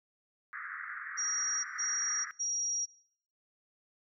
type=band-pass noise; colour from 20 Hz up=white; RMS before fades=-42 dBFS; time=0.53-2.31 s; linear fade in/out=0 ms; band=1200 to 2000 Hz; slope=96 dB/octave
type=tone bursts; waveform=sine; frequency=5690 Hz; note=F8; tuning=31 cents sharp; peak=-31 dBFS; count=3; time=1.17-2.86 s; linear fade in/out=20 ms; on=470 ms; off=140 ms
effects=noise-tail reverb RT60 0.7 s tail -22 dB re dry